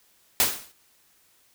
white noise with exponential decay, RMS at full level -17 dBFS, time 0.4-0.72 s, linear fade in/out 0 ms, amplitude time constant 69 ms, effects white hiss -62 dBFS RMS until 1.54 s

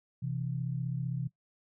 sine tone pair together, 128.8 / 164.3 Hz, C3 / E3, -27 / -5 cents, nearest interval major third, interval 422 cents, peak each -33 / -36 dBFS, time 0.22-1.28 s, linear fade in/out 10 ms, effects noise-tail reverb RT60 0.1 s tail -17 dB re dry

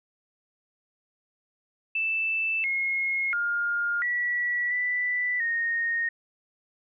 sine tone with pitch steps, 2645 / 2159 / 1413 / 1943 / 1979 / 1855 Hz, E7 / C#7 / F6 / B6 / B6 / A#6, +5 / -46 / +20 / -29 / +3 / -9 cents, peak -24 dBFS, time 1.95-6.09 s, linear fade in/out 5 ms, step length 690 ms, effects none

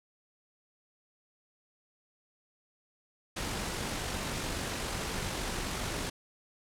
pink noise with amplitude modulation, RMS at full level -34 dBFS, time 3.36-6.1 s, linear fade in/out 10 ms, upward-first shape sine, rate 47.3 Hz, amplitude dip 25%, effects low-pass 10000 Hz 12 dB/octave

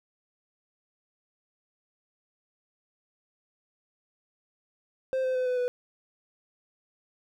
triangle tone with pitch steps, 523.3 / 515.8 / 508.4 / 501.1 / 493.9 Hz, C5 / C5 / C5 / B4 / B4, 0 / -25 / -50 / +25 / 0 cents, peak -23 dBFS, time 5.13-5.68 s, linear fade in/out 0 ms, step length 110 ms, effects none

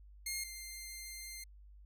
10% pulse tone pair in turn, 2131 / 2098 Hz, C7 / C7, +31 / +4 cents, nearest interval unison, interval 27 cents, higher first, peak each -28 / -36 dBFS, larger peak first, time 0.26-0.44 / 0.44-1.44 s, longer second, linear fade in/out 5 ms, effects added 50 Hz sine -54 dBFS peak until 1.85 s

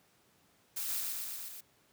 blue noise with echo, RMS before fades -37 dBFS, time 0.76-1.01 s, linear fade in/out 10 ms, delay 120 ms, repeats 5, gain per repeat -2 dB, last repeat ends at 1.61 s, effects pink hiss -68 dBFS RMS until 1.92 s + high-pass 100 Hz 12 dB/octave

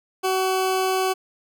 20% pulse tone, 376.7 Hz, F#4, 31 cents sharp, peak -15 dBFS, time 0.23-1.14 s, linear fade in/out 20 ms, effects none

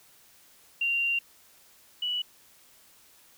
sine tone pair in turn, 2770 / 2949 Hz, F7 / F#7, -15 / -6 cents, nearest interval minor second, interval 109 cents, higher second, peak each -24 / -27 dBFS, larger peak first, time 0.81-1.19 / 2.02-2.22 s, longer first, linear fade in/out 5 ms, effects white hiss -58 dBFS RMS until 3.37 s

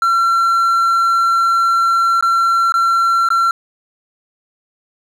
triangle tone with dropouts, 1359 Hz, F6, 48 cents flat, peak -9 dBFS, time 0.02-3.51 s, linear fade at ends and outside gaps 2 ms, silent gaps 2.21-2.225 / 2.722-2.74 / 3.288-3.303 s, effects none

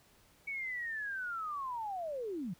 sine linear sweep, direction down, 2260 to 155.56 Hz, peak -36 dBFS, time 0.47-2.54 s, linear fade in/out 10 ms, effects pink hiss -65 dBFS RMS until 2.59 s

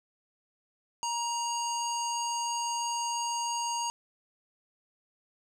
square tone with low-pass filter, 943 Hz, A#5, 20 cents sharp, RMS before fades -32 dBFS, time 1.03-3.9 s, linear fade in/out 0 ms, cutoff 7100 Hz, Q 5.2, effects 10-bit

